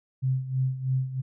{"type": "tone with tremolo", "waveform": "sine", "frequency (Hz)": 130.81, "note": "C3", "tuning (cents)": 0, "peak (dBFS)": -21, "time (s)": [0.22, 1.22], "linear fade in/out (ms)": 20, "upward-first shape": "sine", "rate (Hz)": 3.1, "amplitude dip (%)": 75, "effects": []}